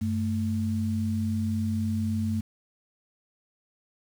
sine tone pair together, 96.26 / 220 Hz, G2 / A3, -31 / 0 cents, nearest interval octave + major second, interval 1431 cents, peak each -28 / -27 dBFS, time 0.01-2.41 s, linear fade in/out 10 ms, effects 8-bit

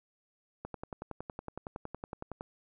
click train, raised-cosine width 1 ms, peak -25 dBFS, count 20, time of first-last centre 0.65-2.409 s, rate 10.8 Hz, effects none

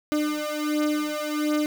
35% pulse beating tone pair, 300 / 301.4 Hz, D4 / D4, +37 / +45 cents, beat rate 1.4 Hz, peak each -25 dBFS, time 0.12-1.66 s, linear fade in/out 0 ms, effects none

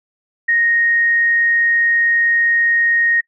sine tone, 1864.7 Hz, A#6, in tune, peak -12 dBFS, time 0.48-3.21 s, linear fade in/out 10 ms, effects noise-tail reverb RT60 0.1 s tail -23 dB re dry

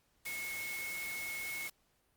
sine tone in noise, 2183 Hz, C#7, 27 cents flat, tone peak -39 dBFS, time 0.26-1.68 s, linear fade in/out 5 ms, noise white, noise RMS -45 dBFS, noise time 0.25-1.7 s, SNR +3 dB, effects pink hiss -74 dBFS RMS until 2.16 s + Opus 48 kbps

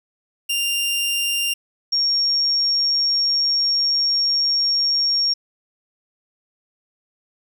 sawtooth / sine tone pair in turn, 2792 / 5549 Hz, F7 / F8, -1 / -12 cents, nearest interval octave, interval 1189 cents, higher second, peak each -16 dBFS, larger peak neither, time 0.49-1.54 / 1.92-5.34 s, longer second, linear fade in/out 10 ms, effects 9-bit

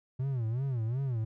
triangle tone with vibrato, 123.47 Hz, B2, in tune, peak -27 dBFS, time 0.19-1.25 s, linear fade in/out 10 ms, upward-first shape sine, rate 2.7 Hz, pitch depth 200 cents each way, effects none

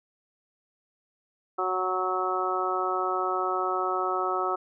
harmonic tone, 185 Hz, F#3, in tune, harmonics 2 / 3 / 4 / 5 / 6 / 7, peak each -31 / -36 / -31 / -37 / -33 / -29 dBFS, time 1.58-4.56 s, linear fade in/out 10 ms, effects none

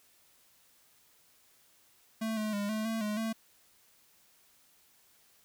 square tone with pitch steps, 221.9 / 214.7 / 203.5 / 216.9 / 224.2 / 210.3 / 223.5 Hz, A3 / A3 / G#3 / A3 / A3 / G#3 / A3, +15 / -42 / -35 / -25 / +33 / +22 / +27 cents, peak -32 dBFS, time 2.21-3.33 s, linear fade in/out 10 ms, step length 160 ms, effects white hiss -65 dBFS RMS until 5.44 s

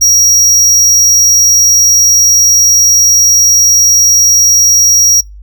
square tone, 5680 Hz, F8, 28 cents sharp, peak -5 dBFS, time 0.01-5.21 s, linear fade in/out 10 ms, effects noise-tail reverb RT60 0.2 s tail -25 dB re dry + added 50 Hz sine -28 dBFS peak until 5.42 s

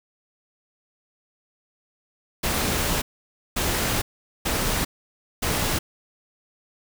pink noise bursts at uneven times, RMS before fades -24 dBFS, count 4, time 2.43-3.02 / 3.56-4.02 / 4.45-4.85 / 5.42-5.79 s, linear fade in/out 10 ms, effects none

